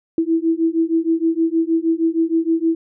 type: beating tone pair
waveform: sine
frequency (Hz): 324.8 / 331.2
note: E4 / E4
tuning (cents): -26 / +8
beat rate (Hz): 6.4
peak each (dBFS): -18 / -18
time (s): 0.18-2.75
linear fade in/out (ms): 2
effects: none